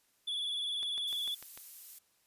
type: tone with vibrato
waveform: triangle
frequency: 3415 Hz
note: G#7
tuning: 48 cents sharp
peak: -32 dBFS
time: 0.27-1.35 s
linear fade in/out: 10 ms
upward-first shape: triangle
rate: 20 Hz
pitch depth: 60 cents each way
type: click train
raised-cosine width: 0.2 ms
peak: -31 dBFS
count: 6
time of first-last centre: 0.83-1.575 s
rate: 6.71 Hz
type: noise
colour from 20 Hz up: violet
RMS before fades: -47 dBFS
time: 1.07-1.99 s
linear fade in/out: 10 ms
effects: white hiss -72 dBFS RMS until 2.26 s + resampled to 32000 Hz